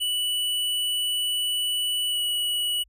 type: tone with pitch glide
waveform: square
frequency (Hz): 2960 to 2936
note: F#7 to F#7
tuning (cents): 0 to -14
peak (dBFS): -24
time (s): 0-2.84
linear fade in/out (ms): 20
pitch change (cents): -14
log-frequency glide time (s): 2.09-2.18
effects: added 50 Hz sine -58 dBFS peak until 2.88 s